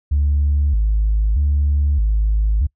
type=tone with vibrato; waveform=sine; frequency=61.74 Hz; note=B1; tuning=in tune; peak=-12 dBFS; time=0.11-2.67 s; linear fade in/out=10 ms; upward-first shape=square; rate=0.8 Hz; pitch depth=270 cents each way; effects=noise-tail reverb RT60 0.1 s tail -26 dB re dry + tanh soft clip ceiling -10 dBFS